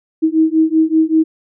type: beating tone pair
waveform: sine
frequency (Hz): 316.1 / 321.3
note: D#4 / E4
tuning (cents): +27 / -44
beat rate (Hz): 5.2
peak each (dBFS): -13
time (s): 0.22-1.24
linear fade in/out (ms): 20
effects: none